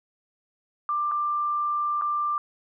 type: tone with dropouts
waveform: sine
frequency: 1185 Hz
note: D6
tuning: 15 cents sharp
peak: -23 dBFS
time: 0.89-2.38 s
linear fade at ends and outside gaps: 1 ms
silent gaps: 1.114-1.118 / 2.013-2.02 s
effects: none